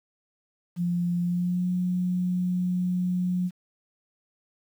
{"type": "tone with pitch glide", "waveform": "sine", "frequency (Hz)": [174.61, 180.45], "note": ["F3", "F#3"], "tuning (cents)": [0, -43], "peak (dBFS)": -23, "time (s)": [0.76, 3.51], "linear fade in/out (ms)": 50, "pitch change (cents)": 57, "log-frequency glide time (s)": [1.21, 1.67], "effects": ["9-bit"]}